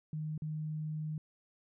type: tone with dropouts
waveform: sine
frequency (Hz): 154.4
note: D#3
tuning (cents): -13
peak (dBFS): -35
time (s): 0.13-1.18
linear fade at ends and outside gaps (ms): 2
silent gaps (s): 0.378-0.42
effects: none